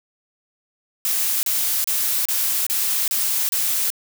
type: noise bursts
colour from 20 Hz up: blue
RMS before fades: -21 dBFS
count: 7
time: 1.05-3.902 s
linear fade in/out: 0 ms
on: 380 ms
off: 32 ms
effects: none